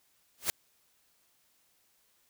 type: noise with exponential growth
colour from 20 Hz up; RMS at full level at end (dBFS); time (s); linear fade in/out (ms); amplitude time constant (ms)
white; -25; 0.38-0.5; 0; 24
effects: white hiss -70 dBFS RMS until 2.29 s

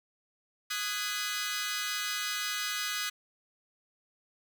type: chord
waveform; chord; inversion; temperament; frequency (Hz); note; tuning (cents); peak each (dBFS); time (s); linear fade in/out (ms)
15% pulse; G# minor seventh; second; equal with one note detuned; 1244.5 / 1480 / 1661.2 / 2019; D#6 / F#6 / G#6 / B6; 0 / 0 / 0 / +38; -31; 0.7-3.1; 10
effects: none

